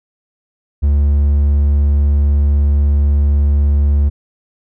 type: tone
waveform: triangle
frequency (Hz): 71.9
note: D2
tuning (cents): -36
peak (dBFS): -7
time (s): 0.82-4.1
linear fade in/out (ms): 20
effects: none